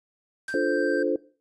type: noise with exponential decay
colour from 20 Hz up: white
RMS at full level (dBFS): -40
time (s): 0.48-0.65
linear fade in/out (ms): 1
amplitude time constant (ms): 35
type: tone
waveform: triangle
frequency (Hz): 1568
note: G6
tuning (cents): 0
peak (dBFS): -28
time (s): 0.48-1.03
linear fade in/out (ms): 5
type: chord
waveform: sine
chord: D minor seventh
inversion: none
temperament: equal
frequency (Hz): 293.7 / 349.2 / 440 / 523.3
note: D4 / F4 / A4 / C5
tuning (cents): 0 / 0 / 0 / 0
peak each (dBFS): -27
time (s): 0.54-1.16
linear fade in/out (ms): 2
effects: noise-tail reverb RT60 0.4 s tail -19 dB re dry + resampled to 24000 Hz